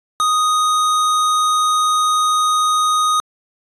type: tone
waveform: square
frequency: 1244.5 Hz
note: D#6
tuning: in tune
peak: -14 dBFS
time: 0.2-3.2 s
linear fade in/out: 0 ms
effects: resampled to 24000 Hz